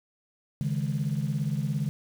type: chord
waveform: sine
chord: C# suspended second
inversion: none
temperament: just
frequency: 138.59 / 155.92 / 207.9 Hz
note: C#3 / D#3 / G#3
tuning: 0 / +4 / +2 cents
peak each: -28 / -29 / -32 dBFS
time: 0.61-1.89 s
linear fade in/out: 0 ms
effects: tanh soft clip ceiling -19 dBFS + 8-bit